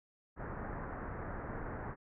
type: low-pass noise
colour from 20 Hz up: pink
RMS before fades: -42 dBFS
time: 0.36-1.96 s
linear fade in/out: 50 ms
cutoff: 1800 Hz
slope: 48 dB/octave
effects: none